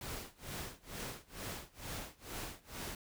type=noise with tremolo; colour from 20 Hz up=pink; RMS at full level=-42 dBFS; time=0.01-2.95 s; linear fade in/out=2 ms; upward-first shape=sine; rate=2.2 Hz; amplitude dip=95%; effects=none